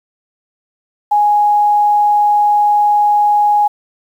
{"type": "tone", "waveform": "sine", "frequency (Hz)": 830.6, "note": "G#5", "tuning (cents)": 0, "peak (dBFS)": -8, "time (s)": [1.11, 3.68], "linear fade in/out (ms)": 10, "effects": ["7-bit"]}